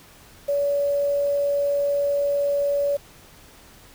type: tone with quantisation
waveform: sine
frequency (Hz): 569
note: C#5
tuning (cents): +45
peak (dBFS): -19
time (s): 0.48-2.97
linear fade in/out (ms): 10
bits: 7
effects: pink hiss -49 dBFS RMS until 3.94 s